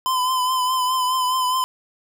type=tone with vibrato; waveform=square; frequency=1019 Hz; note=C6; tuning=46 cents flat; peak=-19 dBFS; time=0.06-1.64 s; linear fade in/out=0 ms; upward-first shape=triangle; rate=4.8 Hz; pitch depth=41 cents each way; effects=none